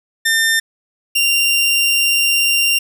sawtooth tone pair in turn, 1800 / 2777 Hz, A6 / F7, +39 / -10 cents, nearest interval minor sixth, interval 751 cents, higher second, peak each -9 dBFS, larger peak neither, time 0.25-0.6 / 1.15-2.79 s, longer second, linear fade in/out 10 ms, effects none

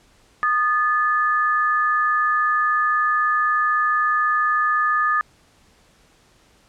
sine tone pair together, 1229.1 / 1733 Hz, D#6 / A6, -22 / -27 cents, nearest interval tritone, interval 595 cents, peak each -18 / -21 dBFS, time 0.43-5.21 s, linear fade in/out 0 ms, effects pink hiss -56 dBFS RMS until 6.68 s + low-pass 9000 Hz 12 dB/octave

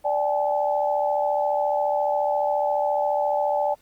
sine chord, D suspended fourth, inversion none, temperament equal with one note detuned, 587.3 / 784 / 858.4 Hz, D5 / G5 / A5, 0 / 0 / -43 cents, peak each -23 / -26 / -25 dBFS, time 0.04-3.75 s, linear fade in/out 20 ms, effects pink hiss -60 dBFS RMS until 3.81 s + Opus 24 kbps

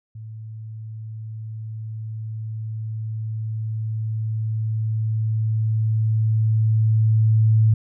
sine tone with level ramp, 110 Hz, A2, in tune, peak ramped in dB -33 to -12 dBFS, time 0.15-7.74 s, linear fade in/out 5 ms, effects none

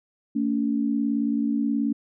sine tone pair together, 225.3 / 283.9 Hz, A3 / C#4, +41 / +41 cents, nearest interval major third, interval 400 cents, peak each -24 dBFS, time 0.35-1.93 s, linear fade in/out 10 ms, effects none

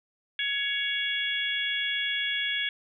harmonic tone, 559 Hz, C#5, 14 cents sharp, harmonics 3 / 4 / 5 / 6, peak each -32 / -32 / -35 / -30 dBFS, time 0.39-2.69 s, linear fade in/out 2 ms, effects none

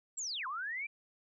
sine linear two-way sweep, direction down then up, 7740 to 1000 to 2392 Hz, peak -36 dBFS, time 0.17-0.87 s, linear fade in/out 10 ms, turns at 0.47 s, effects none

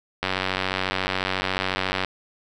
click train, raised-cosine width 0.3 ms, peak -7 dBFS, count 172, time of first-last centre 0.23-2.047 s, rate 94.1 Hz, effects none

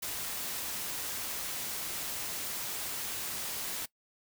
white noise, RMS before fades -37 dBFS, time 0.02-3.86 s, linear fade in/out 10 ms, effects noise-tail reverb RT60 0.1 s tail -21 dB re dry

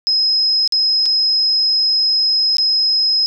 sine tone with dropouts, 5110 Hz, D#8, 45 cents sharp, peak -12 dBFS, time 0.07-3.26 s, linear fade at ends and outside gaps 0 ms, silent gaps 0.676-0.723 / 1.057-1.061 / 2.569-2.583 s, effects none

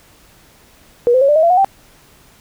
sine tone with pitch steps, 480.1 / 514.6 / 551.5 / 591.1 / 633.5 / 679 / 727.7 / 779.9 Hz, B4 / C5 / C#5 / D5 / D#5 / F5 / F#5 / G5, -49 / -29 / -9 / +11 / +31 / -49 / -29 / -9 cents, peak -8 dBFS, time 1.07-1.646 s, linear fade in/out 0 ms, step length 72 ms, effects pink hiss -48 dBFS RMS until 2.4 s

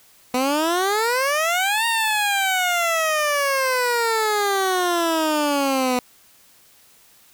15% pulse exponential two-way sweep, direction up then down, 246.9 to 932.3 to 246.9 Hz, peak -12 dBFS, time 0.34-5.99 s, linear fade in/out 2 ms, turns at 1.86 s, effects white hiss -53 dBFS RMS until 7.33 s

